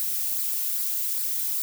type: noise with flanger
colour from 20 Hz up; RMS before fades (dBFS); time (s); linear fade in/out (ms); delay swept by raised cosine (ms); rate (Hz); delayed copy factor
violet; -27; 0-1.62; 0; 0.31 to 2.41; 2.5; -0.5
effects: none